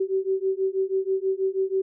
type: beating tone pair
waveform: sine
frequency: 380 / 386.2 Hz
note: F#4 / G4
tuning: +46 / -26 cents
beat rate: 6.2 Hz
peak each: -25 dBFS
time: 0-1.82 s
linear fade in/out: 10 ms
effects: none